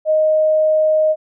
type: tone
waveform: sine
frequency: 622.3 Hz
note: D#5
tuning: in tune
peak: -11 dBFS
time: 0.05-1.16 s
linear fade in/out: 50 ms
effects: none